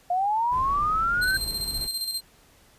sine linear sweep, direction up, 698 to 1568 Hz, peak -21 dBFS, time 0.1-1.37 s, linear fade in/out 5 ms
brown noise, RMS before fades -36 dBFS, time 0.51-1.88 s, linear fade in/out 20 ms
sawtooth tone with tremolo, 4163 Hz, C8, 10 cents flat, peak -23 dBFS, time 1.21-2.21 s, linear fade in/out 20 ms, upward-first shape square, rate 15 Hz, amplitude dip 50%
effects pink hiss -57 dBFS RMS until 2.78 s + resampled to 32000 Hz

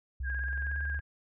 sine tone with pitch glide, 65.2 to 71.51 Hz, C2 to D2, -5 to -46 cents, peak -32 dBFS, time 0.2-1 s, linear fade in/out 5 ms, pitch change +159 cents, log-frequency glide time 0.36-0.79 s
sine tone with vibrato, 1624 Hz, G#6, 39 cents flat, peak -34 dBFS, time 0.23-1.01 s, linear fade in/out 50 ms, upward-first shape sine, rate 17 Hz, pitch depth 39 cents each way
click train, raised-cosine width 0.5 ms, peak -37 dBFS, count 16, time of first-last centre 0.3-0.991 s, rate 21.7 Hz
effects none

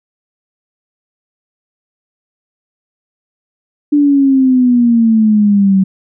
sine exponential sweep, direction down, 295.2 to 189.1 Hz, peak -6 dBFS, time 3.92-5.84 s, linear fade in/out 10 ms, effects none

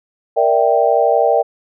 sine chord, E half-diminished seventh, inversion second, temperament equal, 466.2 / 587.3 / 659.3 / 784 Hz, Bb4 / D5 / E5 / G5, 0 / 0 / 0 / 0 cents, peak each -16 dBFS, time 0.36-1.43 s, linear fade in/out 20 ms, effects none

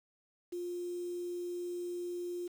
sine tone with quantisation, 352.2 Hz, F4, 15 cents sharp, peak -36 dBFS, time 0.52-2.48 s, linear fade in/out 10 ms, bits 9, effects none

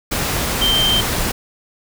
sine tone in noise, 3136 Hz, G7, in tune, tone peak -14 dBFS, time 0.61-1.01 s, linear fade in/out 10 ms, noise pink, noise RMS -20 dBFS, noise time 0.11-1.32 s, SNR +3 dB, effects none

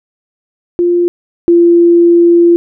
sine tone pair in turn, 349.2 / 343 Hz, F4 / F4, 0 / -31 cents, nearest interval unison, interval 31 cents, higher first, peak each -7 / -3 dBFS, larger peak second, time 0.79-1.08 / 1.48-2.56 s, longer second, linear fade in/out 0 ms, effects none

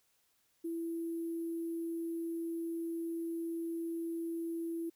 sine tone with sample-and-hold, 332.8 Hz, E4, 17 cents sharp, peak -35 dBFS, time 0.64-4.9 s, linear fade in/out 10 ms, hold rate 11025 Hz, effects white hiss -74 dBFS RMS until 4.95 s

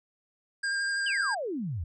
square tone with vibrato, 1605 Hz, G6, 40 cents sharp, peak -28 dBFS, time 0.63-1.35 s, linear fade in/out 10 ms, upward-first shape sine, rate 12 Hz, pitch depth 13 cents each way
sine exponential sweep, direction down, 3192 to 74.2 Hz, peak -30 dBFS, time 1.06-1.84 s, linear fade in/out 5 ms
effects resampled to 22050 Hz

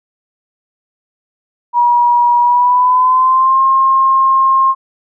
sine tone with pitch glide, 961 to 1066.3 Hz, B5 to C6, -48 to +32 cents, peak -7 dBFS, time 1.73-4.75 s, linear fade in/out 50 ms, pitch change +180 cents, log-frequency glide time 2.4-3.61 s, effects none

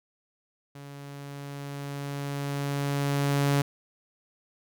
sawtooth tone with level ramp, 141.4 Hz, C#3, 35 cents sharp, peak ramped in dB -38 to -17 dBFS, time 0.75-3.62 s, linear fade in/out 5 ms, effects none

